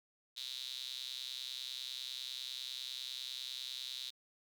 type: tone with high-pass filter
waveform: sawtooth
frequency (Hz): 130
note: C3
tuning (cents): -11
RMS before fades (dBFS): -44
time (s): 0.36-4.11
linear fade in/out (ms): 20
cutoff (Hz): 3800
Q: 7.9
effects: none